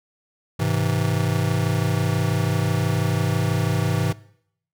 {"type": "chord", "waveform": "square", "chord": "Ab augmented", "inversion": "none", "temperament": "just", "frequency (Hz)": [103.83, 129.78, 162.23], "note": ["Ab2", "C3", "E3"], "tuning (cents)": [0, -14, -27], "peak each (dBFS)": -25, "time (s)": [0.59, 4.13], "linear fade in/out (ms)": 10, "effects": ["noise-tail reverb RT60 0.7 s tail -21 dB re dry"]}